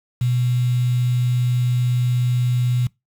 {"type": "tone with quantisation", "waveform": "sine", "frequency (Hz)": 123.47, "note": "B2", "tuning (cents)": 0, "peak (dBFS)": -16, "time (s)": [0.21, 2.87], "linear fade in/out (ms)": 5, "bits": 6, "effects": ["noise-tail reverb RT60 0.2 s tail -23 dB re dry"]}